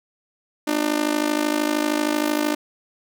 sawtooth tone with amplitude modulation, 300.1 Hz, D4, 38 cents sharp, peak -12 dBFS, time 0.67-2.55 s, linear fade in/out 10 ms, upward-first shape sine, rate 53 Hz, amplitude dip 85%, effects none

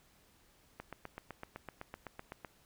click train, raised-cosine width 0.5 ms, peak -28 dBFS, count 14, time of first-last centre 0.8-2.448 s, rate 7.89 Hz, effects pink hiss -67 dBFS RMS until 2.65 s

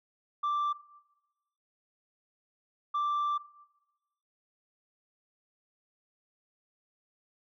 sine tone bursts at uneven times, 1174.7 Hz, D6, in tune, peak -25 dBFS, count 2, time 0.43-0.73 / 2.94-3.38 s, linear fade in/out 10 ms, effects noise-tail reverb RT60 1.0 s tail -18 dB re dry + tanh soft clip ceiling -26 dBFS

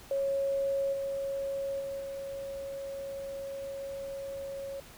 sine tone with level steps, 550 Hz, C#5, 14 cents flat, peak -27 / -31 / -34 / -36 dBFS, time 0.11-4.8 s, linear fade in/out 2 ms, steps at 0.92 / 1.79 / 1.99 s, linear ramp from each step 20 ms, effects pink hiss -52 dBFS RMS until 4.97 s

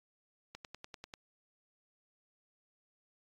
click train, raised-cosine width 0.2 ms, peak -28 dBFS, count 7, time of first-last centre 0.55-1.138 s, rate 10.2 Hz, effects AAC 32 kbps

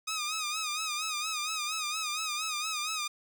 10% pulse tone with vibrato, 1244.5 Hz, D#6, in tune, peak -23 dBFS, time 0.07-3.08 s, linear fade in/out 10 ms, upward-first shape sine, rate 4.3 Hz, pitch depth 77 cents each way, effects none

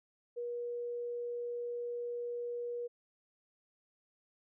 sine tone, 479.7 Hz, A#4, 50 cents sharp, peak -36 dBFS, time 0.36-2.88 s, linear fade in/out 20 ms, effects none

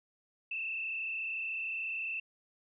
sine tone with frequency modulation, 2649 Hz, E7, 8 cents sharp, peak -34 dBFS, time 0.51-2.2 s, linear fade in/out 5 ms, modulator 33.9 Hz, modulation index 2.1, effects none

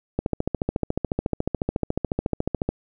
click train, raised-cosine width 2 ms, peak -9 dBFS, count 36, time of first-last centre 0.19-2.69 s, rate 14 Hz, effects none

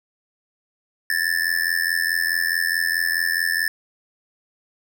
square tone with amplitude modulation, 1757 Hz, A6, 3 cents flat, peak -16 dBFS, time 1.1-3.68 s, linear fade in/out 2 ms, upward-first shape sine, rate 84.7 Hz, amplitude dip 95%, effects none

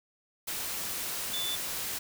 sine tone in noise, 3505 Hz, A7, 7 cents flat, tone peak -32 dBFS, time 1.33-1.56 s, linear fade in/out 10 ms, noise white, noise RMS -35 dBFS, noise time 0.47-1.99 s, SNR 0 dB, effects none

